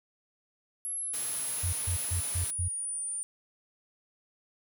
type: exponential sweep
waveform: sine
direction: down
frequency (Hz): 11200 to 9170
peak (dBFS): -32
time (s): 0.85-3.23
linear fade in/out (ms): 0
type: noise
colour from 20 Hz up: white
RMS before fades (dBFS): -40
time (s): 1.13-2.51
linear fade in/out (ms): 10
type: tone bursts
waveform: sine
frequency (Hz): 88.9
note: F2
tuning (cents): +31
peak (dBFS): -28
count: 5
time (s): 1.63-2.685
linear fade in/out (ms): 10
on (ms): 99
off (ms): 140
effects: none